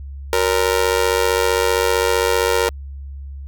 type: tone with amplitude modulation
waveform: sawtooth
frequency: 466.2 Hz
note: A#4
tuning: in tune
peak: -7 dBFS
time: 0.33-2.69 s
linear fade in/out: 0 ms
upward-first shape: sine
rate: 95.4 Hz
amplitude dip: 95%
effects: added 69 Hz sine -29 dBFS peak until 3.47 s